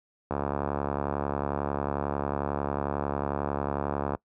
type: click train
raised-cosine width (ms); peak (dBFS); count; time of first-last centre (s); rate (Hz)
1; -14; 274; 0.31-4.15; 71.1
effects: noise-tail reverb RT60 0.1 s tail -23 dB re dry + high-pass 60 Hz 12 dB/octave